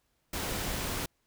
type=noise; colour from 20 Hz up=pink; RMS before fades=-34 dBFS; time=0.33-1.06 s; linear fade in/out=5 ms; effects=pink hiss -75 dBFS RMS until 1.26 s